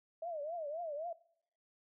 sine tone with vibrato, 633 Hz, D#5, 30 cents sharp, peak -38 dBFS, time 0.22-1.13 s, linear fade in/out 5 ms, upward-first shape triangle, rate 3.8 Hz, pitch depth 210 cents each way, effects noise-tail reverb RT60 0.7 s tail -22 dB re dry

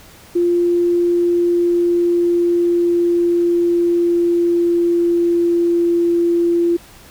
sine tone with pitch glide, 348 to 342.6 Hz, F4 to F4, -6 to -33 cents, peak -12 dBFS, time 0.35-6.77 s, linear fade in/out 10 ms, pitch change -27 cents, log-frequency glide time 0.92-6.09 s, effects pink hiss -43 dBFS RMS until 7.1 s

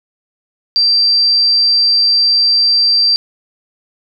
sine tone, 4699 Hz, D8, in tune, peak -8 dBFS, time 0.76-3.16 s, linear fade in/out 0 ms, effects none

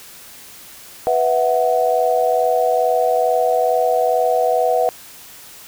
sine chord, B suspended fourth, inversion none, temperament just, 493.9 / 658.5 / 740.8 Hz, B4 / E5 / F#5, 0 / -2 / +2 cents, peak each -18 dBFS, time 1.07-4.89 s, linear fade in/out 0 ms, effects white hiss -40 dBFS RMS until 5.67 s

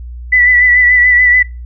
sine tone with vibrato, 1975.5 Hz, B6, in tune, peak -5 dBFS, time 0.32-1.43 s, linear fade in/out 10 ms, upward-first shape sine, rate 6.9 Hz, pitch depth 31 cents each way, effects noise-tail reverb RT60 0.3 s tail -25 dB re dry + added 60 Hz sine -24 dBFS peak until 1.65 s

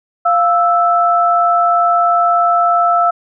sine tone pair together, 696.2 / 1318.5 Hz, F5 / E6, -6 / 0 cents, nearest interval major seventh, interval 1106 cents, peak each -12 dBFS, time 0.25-3.11 s, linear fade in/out 10 ms, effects none

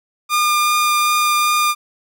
sawtooth tone with vibrato, 1207 Hz, D6, 47 cents sharp, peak -10 dBFS, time 0.29-1.75 s, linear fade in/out 50 ms, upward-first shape triangle, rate 2.6 Hz, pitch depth 9 cents each way, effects none

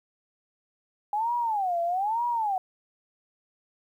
sine tone with vibrato, 809 Hz, G#5, 46 cents flat, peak -24 dBFS, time 1.13-2.58 s, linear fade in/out 2 ms, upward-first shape sine, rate 1.1 Hz, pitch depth 300 cents each way, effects 10-bit

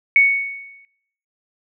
sine tone with exponential decay, 2222 Hz, C#7, 4 cents sharp, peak -7 dBFS, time 0.16-0.85 s, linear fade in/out 1 ms, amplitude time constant 150 ms, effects noise-tail reverb RT60 0.9 s tail -25 dB re dry

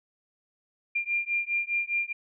sine beating tone pair, 2391 / 2395.9 Hz, D7 / D7, +30 / +34 cents, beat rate 4.9 Hz, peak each -29 dBFS, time 0.95-2.13 s, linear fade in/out 10 ms, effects none

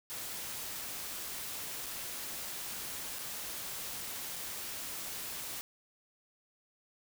white noise with dropouts, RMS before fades -41 dBFS, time 0.1-5.61 s, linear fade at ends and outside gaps 0 ms, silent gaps 1.861-1.865 / 3.186-3.191 / 4.36-4.363 s, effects none

